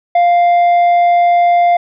sine tone with tanh clipping, 698.5 Hz, F5, in tune, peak -8 dBFS, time 0.15-1.77 s, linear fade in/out 5 ms, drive 5 dB, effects none

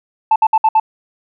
sine tone bursts, 879 Hz, A5, 2 cents flat, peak -6 dBFS, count 5, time 0.31-0.799 s, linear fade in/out 5 ms, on 49 ms, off 61 ms, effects tanh soft clip ceiling -5 dBFS

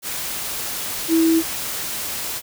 sine tone in noise, 326.4 Hz, E4, 17 cents flat, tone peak -13 dBFS, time 1.08-1.43 s, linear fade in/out 50 ms, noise white, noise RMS -27 dBFS, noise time 0.02-2.42 s, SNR +11 dB, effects none

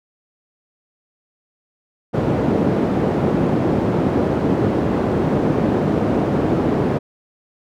white band-pass noise, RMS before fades -18 dBFS, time 2.13-6.99 s, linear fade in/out 20 ms, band 120 to 360 Hz, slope 12 dB/octave, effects none

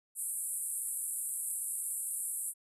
pink band-pass noise, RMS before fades -37 dBFS, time 0.15-2.54 s, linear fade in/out 50 ms, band 8100 to 12000 Hz, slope 96 dB/octave, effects none

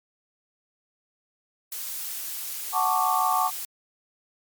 blue noise, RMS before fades -33 dBFS, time 1.72-3.65 s, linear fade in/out 2 ms
sine chord, D major seventh, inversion first, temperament equal, 740 / 880 / 1108.7 / 1174.7 Hz, F#5 / A5 / C#6 / D6, 0 / 0 / 0 / 0 cents, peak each -26 dBFS, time 2.72-3.51 s, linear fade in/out 50 ms
effects MP3 96 kbps

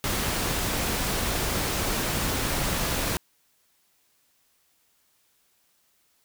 pink noise, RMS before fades -27 dBFS, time 0.04-3.17 s, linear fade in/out 0 ms, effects white hiss -67 dBFS RMS until 6.24 s

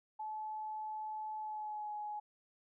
sine tone with pitch glide, 862 to 839.9 Hz, A5 to G#5, -36 to +19 cents, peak -39 dBFS, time 0.19-2.2 s, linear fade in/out 10 ms, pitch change -45 cents, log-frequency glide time 1.39-1.93 s, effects none

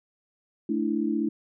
sine chord, A suspended fourth, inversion none, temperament equal, 220 / 293.7 / 329.6 Hz, A3 / D4 / E4, 0 / 0 / 0 cents, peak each -28 dBFS, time 0.69-1.29 s, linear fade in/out 5 ms, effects none

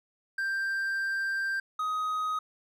triangle tone pair in turn, 1578 / 1255.9 Hz, G6 / D#6, +11 / +16 cents, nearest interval major third, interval 395 cents, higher first, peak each -26 / -26 dBFS, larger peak neither, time 0.38-1.6 / 1.79-2.39 s, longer first, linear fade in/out 5 ms, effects none

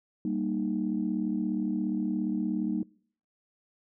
sine chord, Eb major, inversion first, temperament equal with one note detuned, 196 / 233.1 / 307.9 Hz, G3 / Bb3 / Eb4, 0 / 0 / -18 cents, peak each -31 dBFS, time 0.25-2.83 s, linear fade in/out 2 ms, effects noise-tail reverb RT60 0.6 s tail -25 dB re dry + tanh soft clip ceiling -18 dBFS

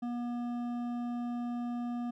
triangle tone with hard clipping, 240.7 Hz, B3, 44 cents flat, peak -35 dBFS, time 0.02-2.11 s, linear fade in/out 10 ms, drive 13 dB, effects none

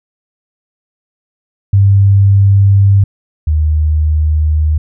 sine tone pair in turn, 99 / 76.99 Hz, G2 / D#2, +18 / -18 cents, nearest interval major third, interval 436 cents, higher first, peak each -4 / -8 dBFS, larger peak first, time 1.73-3.04 / 3.47-4.78 s, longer neither, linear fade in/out 5 ms, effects none

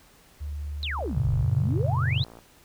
sine tone with pitch glide, 73.42 to 71.62 Hz, D2 to D2, 0 to -43 cents, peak -30 dBFS, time 0.4-1.44 s, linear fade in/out 20 ms, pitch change -43 cents, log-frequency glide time 0.83-1.24 s
sine exponential two-way sweep, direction down then up, 4186 to 33.21 to 4186 Hz, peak -29 dBFS, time 0.83-2.24 s, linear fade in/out 0 ms, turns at 1.31 s
click train, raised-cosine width 1 ms, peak -32 dBFS, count 81, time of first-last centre 0.99-2.389 s, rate 57.2 Hz
sine chord, F# major, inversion none, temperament equal with one note detuned, 91.54 / 116.54 / 138.59 Hz, F#2 / A#2 / C#3, -18 / 0 / 0 cents, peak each -27 / -26 / -26 dBFS, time 1.17-2.24 s, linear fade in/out 5 ms
effects pink hiss -56 dBFS RMS until 2.64 s

